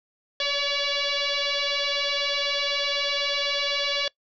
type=tone with frequency modulation; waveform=sine; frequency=575 Hz; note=D5; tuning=37 cents flat; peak=-23 dBFS; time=0.4-4.08 s; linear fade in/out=2 ms; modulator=569 Hz; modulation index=7.3; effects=noise-tail reverb RT60 0.1 s tail -22 dB re dry